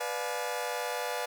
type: chord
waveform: sawtooth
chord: B diminished seventh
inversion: none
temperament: just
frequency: 493.9 / 592.7 / 711.2 / 853.4 Hz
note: B4 / D5 / F5 / Ab5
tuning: 0 / +16 / +31 / +47 cents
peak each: -32 / -34 / -34 / -34 dBFS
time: 0-1.26 s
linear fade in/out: 10 ms
effects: none